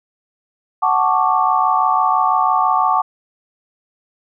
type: chord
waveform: sine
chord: D major seventh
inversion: first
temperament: equal with one note detuned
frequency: 744.7 / 880 / 1108.7 / 1174.7 Hz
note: F#5 / A5 / C#6 / D6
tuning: +11 / 0 / 0 / 0 cents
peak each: -18 dBFS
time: 0.82-3.02 s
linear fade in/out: 10 ms
effects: none